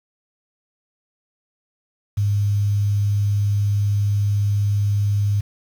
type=tone with quantisation; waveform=sine; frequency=102.1 Hz; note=G#2; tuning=29 cents flat; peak=-16 dBFS; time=2.17-5.41 s; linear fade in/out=10 ms; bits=7; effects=none